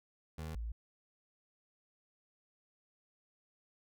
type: tone pair in turn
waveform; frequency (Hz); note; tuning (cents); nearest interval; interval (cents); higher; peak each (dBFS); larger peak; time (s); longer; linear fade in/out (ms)
25% pulse / sine; 79.4 / 56.16; D#2 / A1; +36 / +36; tritone; 600; first; -37 / -37; neither; 0.38-0.55 / 0.55-0.72; neither; 5
effects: none